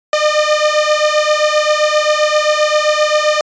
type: beating tone pair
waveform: sawtooth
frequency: 602 / 609.6 Hz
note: D5 / D#5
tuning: +43 / -36 cents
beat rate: 7.6 Hz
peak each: -10 dBFS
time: 0.13-3.41 s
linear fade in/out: 2 ms
effects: resampled to 16000 Hz